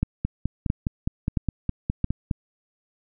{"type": "two click trains", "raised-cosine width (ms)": 5, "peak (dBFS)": [-11, -9], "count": [11, 4], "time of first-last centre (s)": [[0.25, 2.312], [0.03, 2.043]], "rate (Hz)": [4.85, 1.49], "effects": []}